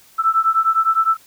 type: beating tone pair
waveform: sine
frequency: 1318.5 / 1328.3 Hz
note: E6 / E6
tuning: 0 / +13 cents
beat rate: 9.8 Hz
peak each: -16 / -17 dBFS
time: 0.18-1.17 s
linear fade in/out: 20 ms
effects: white hiss -50 dBFS RMS until 1.26 s